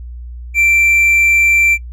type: tone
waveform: triangle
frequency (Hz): 2349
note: D7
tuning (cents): 0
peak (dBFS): -7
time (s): 0.54-1.78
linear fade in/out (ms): 50
effects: noise-tail reverb RT60 0.1 s tail -23 dB re dry + added 60 Hz sine -26 dBFS peak until 1.92 s